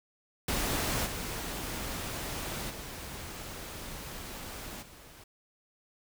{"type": "noise with level steps", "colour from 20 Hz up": "pink", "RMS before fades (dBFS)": [-31, -37, -42, -52], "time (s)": [0.48, 5.24], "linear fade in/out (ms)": 5, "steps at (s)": [1.05, 2.69, 4.81], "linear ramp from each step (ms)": 20, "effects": []}